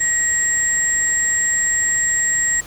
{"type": "tone pair together", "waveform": "sine", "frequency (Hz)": [1896, 7584], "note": ["A#6", "A#8"], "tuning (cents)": [29, 29], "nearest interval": "2 octaves", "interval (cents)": 2400, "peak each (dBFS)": [-20, -17], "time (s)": [0, 2.61], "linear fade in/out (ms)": 10, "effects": ["pink hiss -39 dBFS RMS until 2.66 s"]}